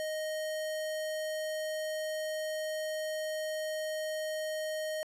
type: tone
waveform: square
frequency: 622.3 Hz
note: D#5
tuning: in tune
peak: -34 dBFS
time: 0-5.03 s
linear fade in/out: 0 ms
effects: resampled to 32000 Hz